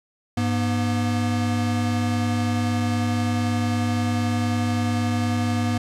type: tone pair together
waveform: square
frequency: 101.5 / 240.6 Hz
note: G#2 / B3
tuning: -39 / -45 cents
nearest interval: octave + minor third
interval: 1494 cents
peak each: -24 dBFS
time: 0.37-5.78 s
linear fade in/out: 5 ms
effects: low-pass 9000 Hz 12 dB/octave + 10-bit